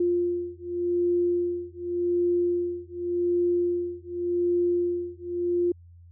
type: beating tone pair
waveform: sine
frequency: 350 / 350.87 Hz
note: F4 / F4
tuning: +4 / +8 cents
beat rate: 0.87 Hz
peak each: -26 dBFS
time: 0-5.72 s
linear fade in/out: 5 ms
effects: added 86 Hz sine -47 dBFS peak until 6.11 s